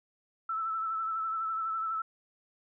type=tone with vibrato; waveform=sine; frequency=1318.5 Hz; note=E6; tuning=in tune; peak=-30 dBFS; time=0.49-2.02 s; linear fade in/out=5 ms; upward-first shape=triangle; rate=12 Hz; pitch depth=39 cents each way; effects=none